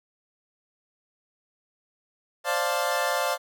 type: chord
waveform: 25% pulse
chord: D minor seventh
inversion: third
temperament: equal with one note detuned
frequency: 527.2 / 587.3 / 698.5 / 880 Hz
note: C5 / D5 / F5 / A5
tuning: +13 / 0 / 0 / 0 cents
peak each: -26 / -25 / -25 / -28 dBFS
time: 2.44-3.38 s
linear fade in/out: 50 ms
effects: none